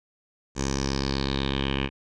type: tone with low-pass filter sweep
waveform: 10% pulse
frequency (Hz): 68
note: C#2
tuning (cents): -33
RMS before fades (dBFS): -27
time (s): 0.55-1.9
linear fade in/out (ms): 50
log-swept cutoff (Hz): 6800 to 2700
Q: 4.9
effects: none